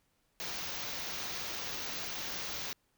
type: band-stop noise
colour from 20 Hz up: white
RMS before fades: -39 dBFS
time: 0.4-2.73 s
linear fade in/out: 0 ms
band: 6700 to 16000 Hz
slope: 96 dB/octave
effects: pink hiss -75 dBFS RMS until 2.97 s